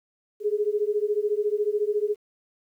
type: beating tone pair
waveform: sine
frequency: 410.9 / 424.9 Hz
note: G#4 / G#4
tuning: -18 / +40 cents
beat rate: 14 Hz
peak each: -25 dBFS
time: 0.4-2.16 s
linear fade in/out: 50 ms
effects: 10-bit